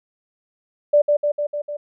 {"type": "tone with echo", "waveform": "sine", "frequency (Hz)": 587.3, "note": "D5", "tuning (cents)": 0, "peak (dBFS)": -10, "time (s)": [0.93, 1.02], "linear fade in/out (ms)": 10, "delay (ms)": 150, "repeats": 5, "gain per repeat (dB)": -3, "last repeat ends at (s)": 1.77, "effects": []}